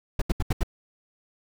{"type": "noise bursts", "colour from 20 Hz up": "brown", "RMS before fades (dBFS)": -21, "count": 5, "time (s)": [0.19, 0.633], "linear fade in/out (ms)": 5, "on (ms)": 27, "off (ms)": 77, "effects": []}